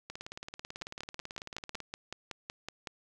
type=two click trains; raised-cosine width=0.2 ms; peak=-24 / -21 dBFS; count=32 / 12; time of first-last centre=0.1-1.803 / 0.82-2.872 s; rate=18.2 / 5.36 Hz; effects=none